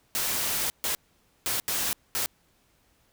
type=noise bursts at uneven times; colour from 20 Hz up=white; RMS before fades=-28 dBFS; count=5; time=0.15-0.7 / 0.84-0.95 / 1.46-1.6 / 1.68-1.93 / 2.15-2.26 s; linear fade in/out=0 ms; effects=pink hiss -66 dBFS RMS until 3.12 s